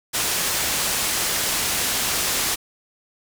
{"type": "low-pass noise", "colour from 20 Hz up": "white", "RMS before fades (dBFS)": -23, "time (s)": [0.13, 2.56], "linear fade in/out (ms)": 20, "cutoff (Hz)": 11000, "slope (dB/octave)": 12, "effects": []}